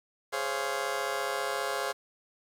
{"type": "chord", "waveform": "20% pulse", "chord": "Db major seventh", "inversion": "second", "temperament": "just", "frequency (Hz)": [415.8, 519.7, 554.4, 693], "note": ["Ab4", "C5", "Db5", "F5"], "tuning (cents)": [2, -12, 0, -14], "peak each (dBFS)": -31, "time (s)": [0.32, 1.93], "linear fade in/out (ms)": 20, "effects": ["low-pass 12000 Hz 12 dB/octave", "9-bit"]}